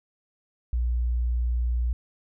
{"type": "tone", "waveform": "sine", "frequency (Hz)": 60, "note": "B1", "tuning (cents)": -49, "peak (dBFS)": -22, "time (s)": [0.73, 1.93], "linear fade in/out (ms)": 0, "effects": []}